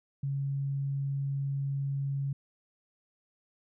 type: tone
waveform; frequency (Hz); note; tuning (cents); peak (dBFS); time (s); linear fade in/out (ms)
sine; 138.59; C#3; 0; -29; 0.23-2.33; 5
effects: none